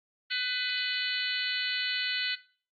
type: harmonic tone with a mistuned harmonic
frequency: 500 Hz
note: B4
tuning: 21 cents sharp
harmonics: 3 / 4 / 5 / 6 / 7 / 8 / 9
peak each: -34 / -35 / -38 / -35 / -39 / -35 / -36 dBFS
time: 0.3-2.36 s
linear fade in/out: 20 ms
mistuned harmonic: 9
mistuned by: -54 cents
effects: noise-tail reverb RT60 0.4 s tail -18 dB re dry + Opus 32 kbps

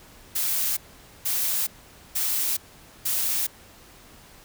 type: noise bursts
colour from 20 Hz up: blue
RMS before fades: -25 dBFS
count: 4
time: 0.35-3.47 s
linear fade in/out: 10 ms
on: 420 ms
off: 480 ms
effects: pink hiss -50 dBFS RMS until 4.44 s

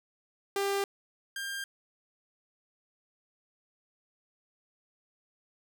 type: tone pair in turn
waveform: sawtooth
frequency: 397.2 / 1598.5 Hz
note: G4 / G6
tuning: +23 / +33 cents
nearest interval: 2 octaves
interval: 2410 cents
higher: second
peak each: -24 / -31 dBFS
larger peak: first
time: 0.56-0.84 / 1.36-1.64 s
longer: neither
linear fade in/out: 2 ms
effects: none

